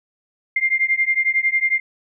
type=beating tone pair; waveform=sine; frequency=2100 / 2111 Hz; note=C7 / C7; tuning=+6 / +15 cents; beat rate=11 Hz; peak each=-19 dBFS; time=0.56-1.8 s; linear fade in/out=5 ms; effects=none